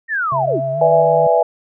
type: linear sweep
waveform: sine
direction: down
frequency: 1875 to 207.3 Hz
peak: -16 dBFS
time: 0.08-0.61 s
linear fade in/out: 50 ms
type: tone with vibrato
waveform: sine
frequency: 659.3 Hz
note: E5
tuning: in tune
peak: -18 dBFS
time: 0.31-1.04 s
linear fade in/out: 50 ms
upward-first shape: sine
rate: 6.8 Hz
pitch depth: 28 cents each way
type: tone with pitch glide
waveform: triangle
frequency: 136.4 to 153.99 Hz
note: C#3 to D#3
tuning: -28 to -18 cents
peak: -22 dBFS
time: 0.32-1.27 s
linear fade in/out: 2 ms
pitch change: +210 cents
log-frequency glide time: 0.72-0.8 s
type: chord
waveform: sine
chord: E dominant seventh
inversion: second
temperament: equal with one note detuned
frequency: 493.9 / 590.7 / 659.3 / 830.6 Hz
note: B4 / D5 / E5 / G#5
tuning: 0 / +10 / 0 / 0 cents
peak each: -16 / -18 / -14 / -17 dBFS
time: 0.81-1.43 s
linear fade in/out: 5 ms
effects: none